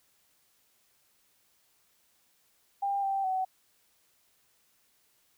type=tone with pitch steps; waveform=sine; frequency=797 / 782 / 753 Hz; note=G5 / G5 / F#5; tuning=+28 / -4 / +30 cents; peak=-27 dBFS; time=2.82-3.45 s; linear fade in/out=10 ms; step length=210 ms; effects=white hiss -69 dBFS RMS until 5.37 s